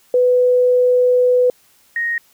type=tone pair in turn; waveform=sine; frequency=497.6 / 1867.9 Hz; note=B4 / A#6; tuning=+13 / +3 cents; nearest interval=octave + major seventh; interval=2290 cents; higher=second; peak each=-10 / -17 dBFS; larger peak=first; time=0.14-1.5 / 1.96-2.18 s; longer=first; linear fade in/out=2 ms; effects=white hiss -54 dBFS RMS until 2.33 s